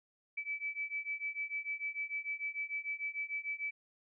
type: beating tone pair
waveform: sine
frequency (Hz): 2300 / 2306.7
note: D7 / D7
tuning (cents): -37 / -32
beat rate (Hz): 6.7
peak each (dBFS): -40 / -39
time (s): 0.37-3.71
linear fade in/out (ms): 10
effects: none